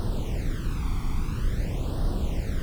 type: noise with flanger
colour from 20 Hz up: brown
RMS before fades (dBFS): -26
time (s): 0-2.62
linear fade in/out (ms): 0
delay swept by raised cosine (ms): 0.21 to 0.9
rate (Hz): 0.49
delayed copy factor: +0.95
effects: none